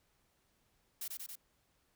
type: noise with echo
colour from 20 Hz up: blue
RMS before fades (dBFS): -41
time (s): 1.01-1.08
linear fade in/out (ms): 5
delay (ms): 92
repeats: 3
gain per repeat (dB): -2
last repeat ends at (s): 1.356
effects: pink hiss -75 dBFS RMS until 1.95 s